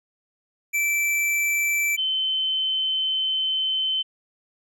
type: tone pair in turn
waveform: square / sine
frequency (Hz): 2329 / 3069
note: D7 / G7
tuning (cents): -15 / -37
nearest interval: perfect fourth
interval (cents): 478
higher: second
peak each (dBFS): -21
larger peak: neither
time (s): 0.73-1.97 / 1.97-4.03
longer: second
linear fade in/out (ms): 20
effects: none